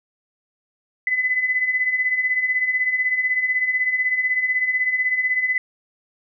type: beating tone pair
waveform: sine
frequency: 1999 / 2015 Hz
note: B6 / B6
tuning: +20 / +34 cents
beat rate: 16 Hz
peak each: -25 / -19 dBFS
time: 1.07-5.58 s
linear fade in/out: 2 ms
effects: none